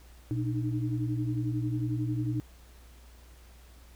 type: tone cluster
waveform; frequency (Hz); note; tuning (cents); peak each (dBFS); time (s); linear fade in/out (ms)
sine; 120.5 / 299.7 / 310.8; B2 / D4 / D#4; -42 / +35 / -2; -29 / -36 / -35; 0.31-2.4; 0
effects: added 60 Hz sine -51 dBFS peak until 3.95 s + pink hiss -59 dBFS RMS until 3.95 s